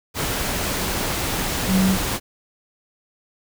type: tone in noise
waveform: sine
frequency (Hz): 189.3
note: F#3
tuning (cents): +40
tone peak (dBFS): -15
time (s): 1.67-1.98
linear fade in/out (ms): 50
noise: pink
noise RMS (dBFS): -24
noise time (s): 0.14-2.2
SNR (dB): +6
effects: none